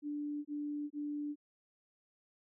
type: tone bursts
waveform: sine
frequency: 293.7 Hz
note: D4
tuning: in tune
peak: -36 dBFS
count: 3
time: 0.02-1.358 s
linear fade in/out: 50 ms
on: 430 ms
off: 24 ms
effects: none